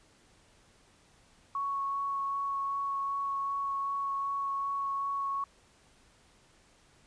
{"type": "tone with vibrato", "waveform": "sine", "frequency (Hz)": 1108.7, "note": "C#6", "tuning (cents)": 0, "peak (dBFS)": -30, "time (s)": [1.55, 5.44], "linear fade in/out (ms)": 2, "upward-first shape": "sine", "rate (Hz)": 2.6, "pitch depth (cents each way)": 8, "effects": ["pink hiss -63 dBFS RMS until 7.06 s", "resampled to 22050 Hz"]}